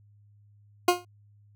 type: tone with exponential decay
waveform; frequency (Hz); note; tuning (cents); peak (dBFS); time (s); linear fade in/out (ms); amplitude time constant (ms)
20% pulse; 355.8; F4; +32; -10; 0.88-1.05; 5; 35
effects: added 103 Hz sine -55 dBFS peak until 1.55 s